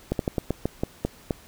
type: slowing click train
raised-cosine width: 2 ms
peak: -10 dBFS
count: 9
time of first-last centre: 0.12-1.308 s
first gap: 72 ms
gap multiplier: 1.2
effects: pink hiss -51 dBFS RMS until 1.47 s